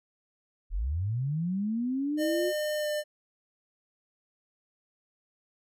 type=linear sweep; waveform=sine; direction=up; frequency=35.34 to 368.8 Hz; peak=-27 dBFS; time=0.7-2.53 s; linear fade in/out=50 ms
type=tone with pitch glide; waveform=square; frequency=605 to 600.1 Hz; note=D#5 to D5; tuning=-49 to +37 cents; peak=-29 dBFS; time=2.17-3.04 s; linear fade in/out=50 ms; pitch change=-14 cents; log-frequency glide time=2.76-2.88 s
effects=none